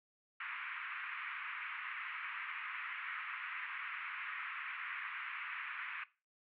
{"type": "band-pass noise", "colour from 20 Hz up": "white", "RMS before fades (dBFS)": -44, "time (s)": [0.4, 6.04], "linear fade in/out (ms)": 5, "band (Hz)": [1100, 2500], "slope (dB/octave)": 48, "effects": ["noise-tail reverb RT60 0.3 s tail -18 dB re dry"]}